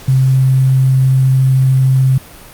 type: tone with quantisation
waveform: sine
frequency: 131.8 Hz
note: C3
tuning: 13 cents sharp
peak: -7 dBFS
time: 0.08-2.18 s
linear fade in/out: 5 ms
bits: 6
effects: pink hiss -36 dBFS RMS until 2.53 s + Opus 48 kbps